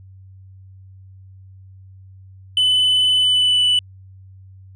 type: tone with pitch glide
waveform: sine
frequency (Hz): 3008 to 2977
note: F#7 to F#7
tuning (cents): +28 to +10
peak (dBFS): -10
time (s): 2.57-3.79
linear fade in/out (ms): 2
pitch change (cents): -18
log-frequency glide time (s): 3.18-3.64
effects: tanh soft clip ceiling -12 dBFS + added 95 Hz sine -40 dBFS peak until 4.75 s